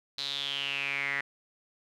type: tone with band-pass filter sweep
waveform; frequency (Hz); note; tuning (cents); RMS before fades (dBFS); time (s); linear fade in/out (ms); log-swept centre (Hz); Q
sawtooth; 140; C#3; +18; -33; 0.18-1.21; 5; 4100 to 1900; 8.2
effects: none